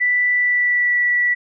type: tone with pitch glide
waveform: sine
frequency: 1975.5 to 1952.8 Hz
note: B6 to B6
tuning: 0 to -20 cents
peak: -14 dBFS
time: 0-1.35 s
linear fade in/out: 20 ms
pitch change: -20 cents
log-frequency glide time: 0.32-0.99 s
effects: none